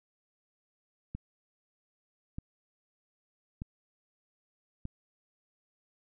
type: click train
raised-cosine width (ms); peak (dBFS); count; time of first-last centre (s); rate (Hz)
5; -25; 4; 1.15-4.854; 0.81
effects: none